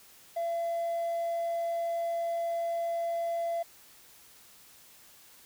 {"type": "tone", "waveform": "triangle", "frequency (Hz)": 677, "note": "E5", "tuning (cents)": 46, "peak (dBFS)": -26, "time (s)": [0.36, 3.63], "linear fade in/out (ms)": 10, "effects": ["tanh soft clip ceiling -24 dBFS", "white hiss -56 dBFS RMS until 5.45 s"]}